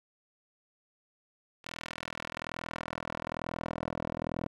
10% pulse tone with band-pass filter sweep, 41.11 Hz, E1, 4 cents flat, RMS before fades -39 dBFS, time 1.64-4.48 s, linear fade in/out 10 ms, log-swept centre 2800 to 460 Hz, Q 0.81, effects none

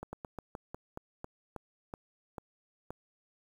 slowing click train, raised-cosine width 1 ms, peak -26 dBFS, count 12, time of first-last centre 0.03-2.906 s, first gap 100 ms, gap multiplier 1.18, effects 9-bit

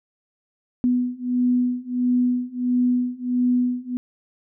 sine beating tone pair, 246.9 / 248.4 Hz, B3 / B3, 0 / +10 cents, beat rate 1.5 Hz, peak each -22 / -21 dBFS, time 0.84-3.97 s, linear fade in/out 0 ms, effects none

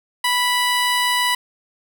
15% pulse tone, 986 Hz, B5, 3 cents flat, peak -10 dBFS, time 0.24-1.35 s, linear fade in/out 5 ms, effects none

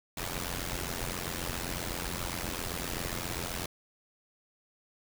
pink noise with amplitude modulation, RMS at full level -32 dBFS, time 0.17-3.66 s, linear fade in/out 5 ms, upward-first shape sine, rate 87.6 Hz, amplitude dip 85%, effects none

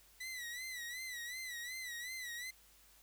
sawtooth tone with vibrato, 1975.5 Hz, B6, in tune, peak -39 dBFS, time 0.2-2.51 s, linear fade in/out 10 ms, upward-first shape sine, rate 2.7 Hz, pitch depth 89 cents each way, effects added 50 Hz sine -70 dBFS peak until 3.02 s + white hiss -65 dBFS RMS until 3.02 s

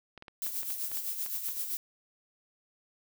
clicks, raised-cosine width 0.3 ms, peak -30 dBFS, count 10, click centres 0.177 / 0.224 / 0.282 / 0.467 / 0.631 / 0.704 / 0.917 / 0.973 / 1.263 / 1.487 s
violet noise with tremolo, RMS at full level -33 dBFS, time 0.42-1.77 s, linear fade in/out 0 ms, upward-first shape sine, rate 7.8 Hz, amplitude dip 55%
effects none

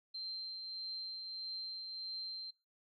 sine tone with tremolo, 4138 Hz, C8, 20 cents flat, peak -39 dBFS, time 0.14-2.51 s, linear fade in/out 10 ms, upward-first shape triangle, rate 1.6 Hz, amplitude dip 35%, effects noise-tail reverb RT60 0.3 s tail -25 dB re dry

